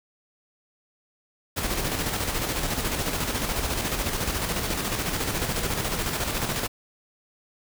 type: noise with tremolo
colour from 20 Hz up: pink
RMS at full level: -26 dBFS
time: 1.56-6.68 s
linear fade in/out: 20 ms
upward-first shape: square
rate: 14 Hz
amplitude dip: 40%
effects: none